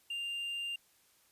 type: tone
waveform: triangle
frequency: 2794 Hz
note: F7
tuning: in tune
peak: -34 dBFS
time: 0.1-0.76 s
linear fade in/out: 5 ms
effects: white hiss -68 dBFS RMS until 1.31 s + resampled to 32000 Hz